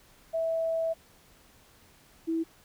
sine tone pair in turn, 654 / 327 Hz, E5 / E4, -14 / -14 cents, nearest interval octave, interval 1200 cents, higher first, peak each -26 dBFS, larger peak neither, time 0.33-0.94 / 2.27-2.44 s, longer first, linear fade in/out 20 ms, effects pink hiss -59 dBFS RMS until 2.64 s

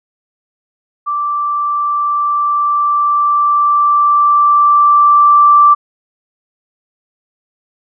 sine tone with level ramp, 1171 Hz, D6, 5 cents flat, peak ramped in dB -14 to -3 dBFS, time 1.06-5.75 s, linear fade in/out 20 ms, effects none

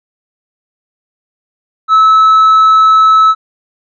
sine tone with tanh clipping, 1300 Hz, E6, 24 cents flat, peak -4 dBFS, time 1.88-3.35 s, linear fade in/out 50 ms, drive 2 dB, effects none

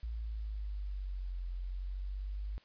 sine exponential two-way sweep, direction down then up, 57.1 to 44.08 to 51.1 Hz, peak -36 dBFS, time 0.03-2.58 s, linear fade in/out 0 ms, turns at 1.47 s, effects white hiss -65 dBFS RMS until 2.64 s + resampled to 11025 Hz

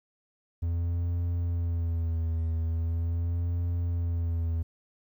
triangle tone with vibrato, 84 Hz, E2, 33 cents sharp, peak -24 dBFS, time 0.62-4.63 s, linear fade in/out 10 ms, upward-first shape sine, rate 0.41 Hz, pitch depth 49 cents each way, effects 11-bit

